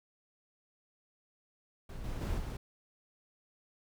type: noise with level steps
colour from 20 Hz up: brown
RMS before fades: -43 / -38 / -34 / -38 dBFS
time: 1.89-2.57 s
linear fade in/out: 5 ms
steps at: 2.04 / 2.21 / 2.38 s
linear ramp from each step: 2 ms
effects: none